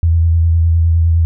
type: tone with vibrato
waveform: sine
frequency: 82.9 Hz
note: E2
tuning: 10 cents sharp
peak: -8 dBFS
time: 0.03-1.25 s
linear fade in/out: 0 ms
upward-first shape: triangle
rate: 9.8 Hz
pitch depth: 34 cents each way
effects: none